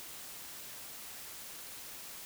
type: silence
effects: white hiss -47 dBFS RMS until 2.25 s